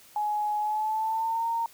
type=tone with pitch glide; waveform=sine; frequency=840 to 921.3 Hz; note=G#5 to A#5; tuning=+19 to -21 cents; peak=-25 dBFS; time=0.16-1.66 s; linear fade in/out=2 ms; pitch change=+160 cents; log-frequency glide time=0.59-1.47 s; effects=white hiss -54 dBFS RMS until 1.73 s